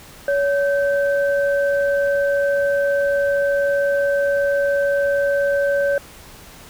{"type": "tone pair together", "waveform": "sine", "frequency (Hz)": [564.1, 1550], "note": ["C#5", "G6"], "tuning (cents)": [30, -20], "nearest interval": "octave + perfect fourth", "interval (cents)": 1750, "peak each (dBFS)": [-16, -24], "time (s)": [0.28, 5.98], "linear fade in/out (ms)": 2, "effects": ["pink hiss -42 dBFS RMS until 6.69 s"]}